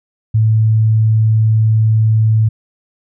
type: tone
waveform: sine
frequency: 110 Hz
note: A2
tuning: in tune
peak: -8 dBFS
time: 0.34-2.49 s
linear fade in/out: 10 ms
effects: none